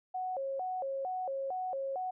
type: tone with vibrato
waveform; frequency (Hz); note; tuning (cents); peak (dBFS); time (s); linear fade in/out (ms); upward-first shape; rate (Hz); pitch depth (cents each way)
sine; 634; D#5; +32; -33; 0.14-2.11; 10; square; 2.2; 270
effects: none